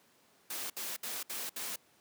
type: noise bursts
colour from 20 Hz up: white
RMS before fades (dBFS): -39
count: 5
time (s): 0.5-1.76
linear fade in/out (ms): 5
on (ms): 200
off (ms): 65
effects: pink hiss -66 dBFS RMS until 2 s + high-pass 200 Hz 12 dB/octave